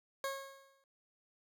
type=tone with exponential decay; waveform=20% pulse; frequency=545 Hz; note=C#5; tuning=29 cents flat; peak=-29 dBFS; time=0.24-0.84 s; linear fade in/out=1 ms; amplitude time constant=130 ms; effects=none